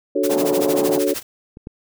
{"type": "chord", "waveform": "sine", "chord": "D major seventh", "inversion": "none", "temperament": "equal", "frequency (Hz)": [293.7, 370, 440, 554.4], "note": ["D4", "F#4", "A4", "C#5"], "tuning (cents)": [0, 0, 0, 0], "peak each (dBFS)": -22, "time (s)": [0.15, 1.14], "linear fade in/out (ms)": 10}
{"type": "noise with tremolo", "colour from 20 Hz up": "white", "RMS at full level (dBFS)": -26, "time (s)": [0.23, 1.23], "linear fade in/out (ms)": 10, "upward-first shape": "sine", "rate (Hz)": 13, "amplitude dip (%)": 90}
{"type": "band-pass noise", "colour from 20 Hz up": "white", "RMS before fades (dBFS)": -26, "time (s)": [0.29, 0.99], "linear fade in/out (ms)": 10, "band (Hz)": [160, 790], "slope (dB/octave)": 24}
{"type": "clicks", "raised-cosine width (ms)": 3, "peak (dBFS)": [-26, -19], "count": 2, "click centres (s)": [1.571, 1.671]}
{"effects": []}